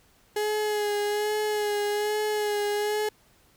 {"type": "tone with vibrato", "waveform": "35% pulse", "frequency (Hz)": 418.7, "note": "G#4", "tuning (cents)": 14, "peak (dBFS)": -23, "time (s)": [0.36, 3.09], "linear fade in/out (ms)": 5, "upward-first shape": "sine", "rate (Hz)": 1.2, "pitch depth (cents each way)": 27, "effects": ["pink hiss -61 dBFS RMS until 3.56 s"]}